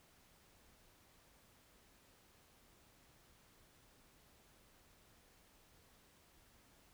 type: silence
effects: pink hiss -68 dBFS RMS until 6.93 s